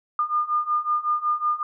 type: beating tone pair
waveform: sine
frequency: 1209 / 1214.4 Hz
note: D6 / D#6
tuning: +50 / -42 cents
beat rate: 5.4 Hz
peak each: -25 / -23 dBFS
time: 0.19-1.63 s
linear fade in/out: 2 ms
effects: none